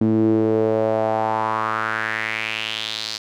sawtooth tone with band-pass filter sweep, 110 Hz, A2, in tune, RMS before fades -21 dBFS, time 0.01-3.18 s, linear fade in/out 5 ms, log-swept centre 260 to 4700 Hz, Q 3.9, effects none

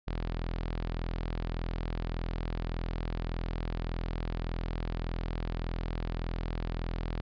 sawtooth tone, 41.72 Hz, E1, 22 cents sharp, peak -28 dBFS, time 0.07-7.21 s, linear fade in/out 10 ms, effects resampled to 11025 Hz

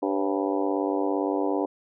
harmonic tone with a mistuned harmonic, 97.6 Hz, G2, 7 cents flat, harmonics 3 / 4 / 5 / 6 / 7 / 8 / 9 / 10, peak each -27 / -29 / -31 / -33 / -34 / -35 / -36 / -37 dBFS, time 0.02-1.66 s, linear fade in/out 10 ms, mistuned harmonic 6, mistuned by -90 cents, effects none

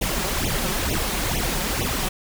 pink noise with flanger, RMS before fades -24 dBFS, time 0.01-2.09 s, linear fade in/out 10 ms, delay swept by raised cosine 0.31 to 5.51 ms, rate 2.2 Hz, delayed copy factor +0.9, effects none

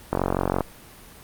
click train, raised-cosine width 1 ms, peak -7 dBFS, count 23, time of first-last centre 0.13-0.607 s, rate 46.1 Hz, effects pink hiss -46 dBFS RMS until 1.23 s + Opus 32 kbps

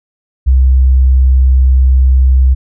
sine tone, 64.9 Hz, C2, 13 cents flat, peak -4 dBFS, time 0.46-2.55 s, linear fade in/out 20 ms, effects none

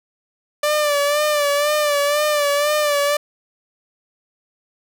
sawtooth tone with vibrato, 587.3 Hz, D5, in tune, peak -12 dBFS, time 0.63-3.17 s, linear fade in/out 5 ms, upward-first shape sine, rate 2 Hz, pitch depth 51 cents each way, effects none

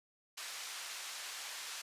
white band-pass noise, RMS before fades -45 dBFS, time 0.37-1.82 s, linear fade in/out 10 ms, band 890 to 6600 Hz, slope 12 dB/octave, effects resampled to 32000 Hz

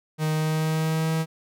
45% pulse tone with pitch glide, 155.56 to 160.58 Hz, D#3 to E3, 0 to -45 cents, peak -22 dBFS, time 0.18-1.26 s, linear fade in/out 50 ms, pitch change +55 cents, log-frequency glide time 0.33-1.14 s, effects none

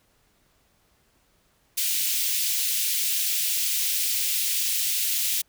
white high-pass noise, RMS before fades -25 dBFS, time 1.77-5.42 s, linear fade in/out 10 ms, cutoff 2400 Hz, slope 24 dB/octave, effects pink hiss -65 dBFS RMS until 5.48 s

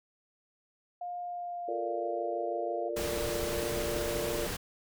sine tone with pitch glide, 708 to 693 Hz, F5 to F5, +23 to -14 cents, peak -35 dBFS, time 1.01-2.89 s, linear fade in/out 5 ms, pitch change -37 cents, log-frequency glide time 1.21-1.98 s
sine chord, Bb major seventh, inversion second, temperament equal, 349.2 / 440 / 466.2 / 587.3 Hz, F4 / A4 / Bb4 / D5, 0 / 0 / 0 / 0 cents, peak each -38 / -42 / -37 / -36 dBFS, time 1.68-4.47 s, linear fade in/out 5 ms
pink noise, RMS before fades -36 dBFS, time 2.96-4.57 s, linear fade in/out 10 ms
effects none

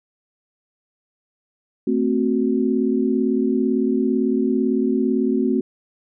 sine chord, F# diminished, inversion first, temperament equal with one note detuned, 223.7 / 261.6 / 370 Hz, A3 / C4 / F#4, +29 / 0 / 0 cents, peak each -21 / -20 / -22 dBFS, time 1.87-5.61 s, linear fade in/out 5 ms, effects none

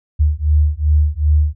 sine beating tone pair, 74.1 / 76.7 Hz, D2 / D#2, +16 / -24 cents, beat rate 2.6 Hz, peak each -14 dBFS, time 0.19-1.55 s, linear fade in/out 20 ms, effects none

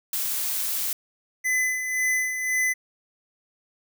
blue noise, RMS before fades -27 dBFS, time 0.13-0.93 s, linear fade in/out 2 ms
square tone with tremolo, 2016 Hz, B6, 35 cents sharp, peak -21 dBFS, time 1.44-2.74 s, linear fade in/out 20 ms, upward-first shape sine, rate 1.9 Hz, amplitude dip 55%
effects none

